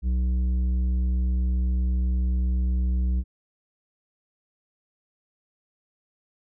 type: tone with tanh clipping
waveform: sine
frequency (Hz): 62.3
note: B1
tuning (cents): +16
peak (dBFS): -22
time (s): 0.02-3.24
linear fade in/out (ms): 50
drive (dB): 8
effects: none